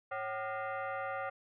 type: tone with frequency modulation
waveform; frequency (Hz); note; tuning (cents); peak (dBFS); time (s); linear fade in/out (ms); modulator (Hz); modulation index
sine; 107; A2; -48; -35; 0.11-1.3; 10; 655; 2.3
effects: none